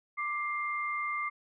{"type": "tone pair together", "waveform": "sine", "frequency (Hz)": [1179.5, 2100], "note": ["D6", "C7"], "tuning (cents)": [7, 6], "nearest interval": "minor seventh", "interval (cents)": 999, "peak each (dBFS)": [-33, -34], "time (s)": [0.17, 1.3], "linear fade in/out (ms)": 20, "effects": []}